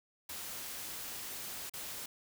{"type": "noise with dropouts", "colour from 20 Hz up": "white", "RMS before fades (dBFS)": -43, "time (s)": [0.29, 2.06], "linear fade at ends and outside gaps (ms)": 5, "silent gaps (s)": [1.697, 1.736], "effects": []}